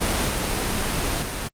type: noise with level steps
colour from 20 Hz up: pink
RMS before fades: -22 / -24 / -28 dBFS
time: 0-1.49 s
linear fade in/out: 20 ms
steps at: 0.28 / 1.22 s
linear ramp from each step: 10 ms
effects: low-pass 12000 Hz 12 dB/octave + Opus 32 kbps